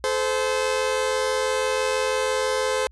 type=tone pair together; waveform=sawtooth; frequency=431.3 / 517.4 Hz; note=A4 / C5; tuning=-35 / -19 cents; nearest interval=minor third; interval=316 cents; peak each=-22 / -19 dBFS; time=0.04-2.87 s; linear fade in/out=0 ms; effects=added 60 Hz sine -47 dBFS peak until 2.91 s + resampled to 24000 Hz